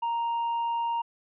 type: tone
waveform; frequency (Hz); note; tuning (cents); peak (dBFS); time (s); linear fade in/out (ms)
triangle; 932.3; A#5; 0; -24; 0.02-1.02; 10
effects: resampled to 8000 Hz